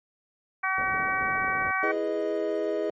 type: harmonic tone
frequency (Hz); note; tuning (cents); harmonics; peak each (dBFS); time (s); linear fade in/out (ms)
380; F#4; +46; 2 / 3 / 4 / 5 / 6; -32 / -29 / -29 / -32 / -31; 0.63-1.92; 10
type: low-pass noise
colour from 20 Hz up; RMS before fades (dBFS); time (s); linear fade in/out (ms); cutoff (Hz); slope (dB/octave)
white; -40; 0.78-1.71; 0; 600; 48
type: chord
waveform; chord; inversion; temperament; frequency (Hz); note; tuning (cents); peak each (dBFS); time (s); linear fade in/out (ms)
triangle; E major seventh; none; equal; 329.6 / 415.3 / 493.9 / 622.3; E4 / G#4 / B4 / D#5; 0 / 0 / 0 / 0; -30 / -27 / -33 / -28; 1.83-2.9; 2
effects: MP3 32 kbps